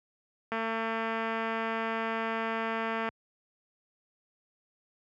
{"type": "click train", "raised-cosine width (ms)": 0.5, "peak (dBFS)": -18, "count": 579, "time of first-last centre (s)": [0.52, 3.089], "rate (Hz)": 225, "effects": ["high-pass 80 Hz 12 dB/octave"]}